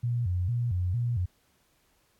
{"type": "tone with vibrato", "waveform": "sine", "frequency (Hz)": 103.83, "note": "G#2", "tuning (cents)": 0, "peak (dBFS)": -25, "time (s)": [0.03, 1.26], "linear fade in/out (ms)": 10, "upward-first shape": "square", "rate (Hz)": 2.2, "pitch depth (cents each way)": 250, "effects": ["pink hiss -68 dBFS RMS until 2.19 s", "AAC 64 kbps"]}